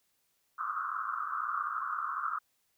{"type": "band-pass noise", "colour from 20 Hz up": "white", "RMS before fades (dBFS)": -35, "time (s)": [0.58, 2.39], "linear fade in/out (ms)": 10, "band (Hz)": [1100, 1400], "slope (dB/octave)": 96, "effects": ["white hiss -75 dBFS RMS until 2.77 s"]}